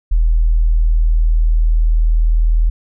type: tone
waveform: sine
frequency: 40.11 Hz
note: E1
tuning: 47 cents flat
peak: -9 dBFS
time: 0.11-2.7 s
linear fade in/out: 10 ms
effects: none